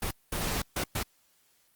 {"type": "noise bursts at uneven times", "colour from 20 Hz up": "pink", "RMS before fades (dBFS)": -31, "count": 4, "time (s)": [[0.02, 0.11], [0.32, 0.62], [0.76, 0.84], [0.95, 1.03]], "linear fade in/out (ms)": 5, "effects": ["white hiss -67 dBFS RMS until 1.75 s", "Opus 32 kbps"]}